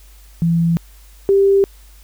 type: tone pair in turn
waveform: sine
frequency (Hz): 167.7 / 394.1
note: E3 / G4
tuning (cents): +30 / +9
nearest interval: octave + minor third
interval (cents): 1479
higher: second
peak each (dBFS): -12 / -9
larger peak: second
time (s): 0.42-0.77 / 1.29-1.64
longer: neither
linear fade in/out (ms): 0
effects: added 50 Hz sine -41 dBFS peak until 2.03 s + white hiss -50 dBFS RMS until 2.03 s